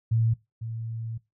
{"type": "tone pair in turn", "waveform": "sine", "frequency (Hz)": [113.6, 113.6], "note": ["A#2", "A#2"], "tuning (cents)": [-44, -44], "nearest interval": "unison", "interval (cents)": 0, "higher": "neither", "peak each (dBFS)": [-20, -31], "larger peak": "first", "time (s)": [[0.11, 0.34], [0.61, 1.18]], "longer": "second", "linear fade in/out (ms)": 10, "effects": ["noise-tail reverb RT60 0.2 s tail -19 dB re dry"]}